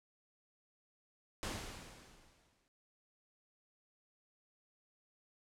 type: noise with exponential decay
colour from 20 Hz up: pink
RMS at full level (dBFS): -39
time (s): 1.43-2.68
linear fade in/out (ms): 0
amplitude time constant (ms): 270
effects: low-pass 9000 Hz 12 dB/octave